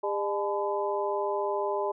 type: harmonic tone with a mistuned harmonic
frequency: 202 Hz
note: G#3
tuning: 48 cents flat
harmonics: 2 / 3 / 4 / 5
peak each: -30 / -32 / -33 / -34 dBFS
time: 0.03-1.92 s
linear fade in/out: 10 ms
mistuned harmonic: 4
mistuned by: +100 cents
effects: none